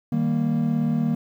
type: chord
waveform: triangle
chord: Eb major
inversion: none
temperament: equal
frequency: 155.56 / 196 / 233.1 Hz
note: Eb3 / G3 / Bb3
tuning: 0 / 0 / 0 cents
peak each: -22 / -25 / -20 dBFS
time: 0.12-1.15 s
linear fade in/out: 5 ms
effects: tanh soft clip ceiling -9 dBFS + 9-bit